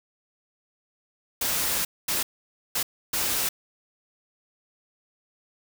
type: noise bursts at uneven times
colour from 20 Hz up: white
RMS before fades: -26 dBFS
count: 4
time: 1.41-1.85 / 2.08-2.23 / 2.75-2.83 / 3.13-3.49 s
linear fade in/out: 5 ms
effects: none